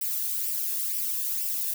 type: noise with flanger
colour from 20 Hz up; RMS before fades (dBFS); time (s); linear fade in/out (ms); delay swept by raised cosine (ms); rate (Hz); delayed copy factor
violet; -29; 0.01-1.74; 5; 0.37 to 1.16; 2.1; +0.5
effects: none